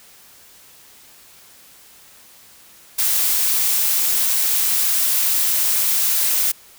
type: noise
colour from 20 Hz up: blue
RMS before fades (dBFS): -18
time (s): 2.98-6.52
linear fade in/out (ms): 10
effects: white hiss -47 dBFS RMS until 6.78 s